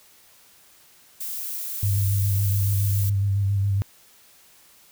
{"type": "noise", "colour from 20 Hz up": "violet", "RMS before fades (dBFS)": -31, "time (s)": [1.2, 3.1], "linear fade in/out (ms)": 10}
{"type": "tone with vibrato", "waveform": "sine", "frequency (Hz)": 99.3, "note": "G2", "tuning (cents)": 23, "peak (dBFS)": -19, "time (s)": [1.83, 3.82], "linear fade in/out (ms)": 0, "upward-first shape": "square", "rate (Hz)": 7.2, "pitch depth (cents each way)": 25}
{"effects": ["white hiss -54 dBFS RMS until 4.91 s"]}